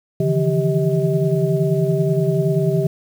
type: tone cluster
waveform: sine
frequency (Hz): 141.5 / 159.2 / 169.7 / 391.9 / 634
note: C#3 / D#3 / F3 / G4 / D#5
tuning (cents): +36 / +40 / -49 / 0 / +32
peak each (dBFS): -20 / -21 / -23 / -20 / -25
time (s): 0.2-2.87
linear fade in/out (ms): 5
effects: 7-bit